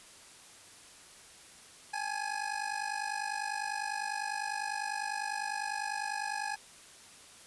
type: ring-modulated tone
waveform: 25% pulse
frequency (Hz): 835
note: G#5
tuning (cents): +9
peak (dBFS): -27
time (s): 1.93-6.56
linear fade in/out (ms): 10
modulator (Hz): 25
effects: white hiss -54 dBFS RMS until 7.46 s + resampled to 24000 Hz